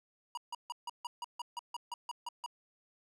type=tone bursts; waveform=square; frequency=960 Hz; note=B5; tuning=49 cents flat; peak=-38 dBFS; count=13; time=0.35-2.462 s; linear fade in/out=2 ms; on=24 ms; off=150 ms; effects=low-pass 10000 Hz 12 dB/octave